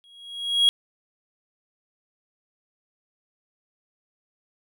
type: tone with exponential growth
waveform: triangle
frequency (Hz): 3300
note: G#7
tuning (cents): -12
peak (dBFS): -11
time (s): 0.04-0.69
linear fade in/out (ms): 0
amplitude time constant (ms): 140
effects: none